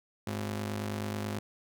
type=ring-modulated tone; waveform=sawtooth; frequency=155.56 Hz; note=D#3; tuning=in tune; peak=-26 dBFS; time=0.27-1.39 s; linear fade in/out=2 ms; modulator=53.2 Hz; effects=none